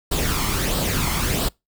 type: noise with flanger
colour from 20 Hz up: pink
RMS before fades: -22 dBFS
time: 0.11-1.49 s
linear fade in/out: 10 ms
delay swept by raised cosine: 0.23 to 0.96 ms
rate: 1.5 Hz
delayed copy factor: +0.55
effects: noise-tail reverb RT60 0.2 s tail -25 dB re dry